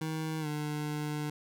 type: tone with pitch glide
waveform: 25% pulse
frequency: 158.1 to 149.83 Hz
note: D#3 to D3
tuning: +28 to +35 cents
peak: -29 dBFS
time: 0.01-1.3 s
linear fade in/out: 5 ms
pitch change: -93 cents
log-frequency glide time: 0.4-0.47 s
effects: none